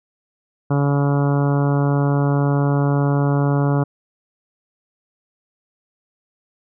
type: harmonic tone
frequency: 141.9 Hz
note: C#3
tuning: 41 cents sharp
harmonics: 1 / 2 / 3 / 4 / 5 / 6 / 7 / 8 / 9 / 10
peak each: -16 / -22 / -26 / -28 / -30 / -32 / -33 / -34 / -35 / -36 dBFS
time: 0.7-3.84 s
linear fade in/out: 10 ms
effects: none